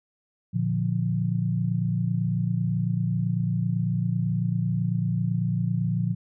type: chord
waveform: sine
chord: Bb major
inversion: none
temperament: equal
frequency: 116.54 / 146.83 / 174.61 Hz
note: Bb2 / D3 / F3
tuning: 0 / 0 / 0 cents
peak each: -26 / -29 / -26 dBFS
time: 0.53-6.15 s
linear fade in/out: 20 ms
effects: none